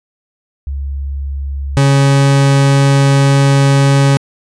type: tone pair in turn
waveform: sine / 40% pulse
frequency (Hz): 69.3 / 138.6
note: C#2 / C#3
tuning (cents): 0 / 0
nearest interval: octave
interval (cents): 1200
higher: second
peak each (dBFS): -17 / -6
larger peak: second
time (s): 0.67-1.77 / 1.77-4.17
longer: second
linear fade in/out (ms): 0
effects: resampled to 22050 Hz